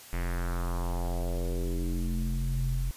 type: tone with low-pass filter sweep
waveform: square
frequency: 43.54 Hz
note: F1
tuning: 5 cents flat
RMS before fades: -30 dBFS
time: 0.13-2.91 s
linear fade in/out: 0 ms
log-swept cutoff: 2200 to 100 Hz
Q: 2.9
effects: white hiss -49 dBFS RMS until 2.96 s + resampled to 32000 Hz